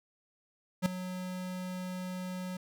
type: tone with ADSR envelope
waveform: square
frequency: 183.3 Hz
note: F#3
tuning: 16 cents flat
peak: -23 dBFS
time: 0.82-2.57 s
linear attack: 39 ms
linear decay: 4 ms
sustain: -14 dB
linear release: 5 ms
effects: none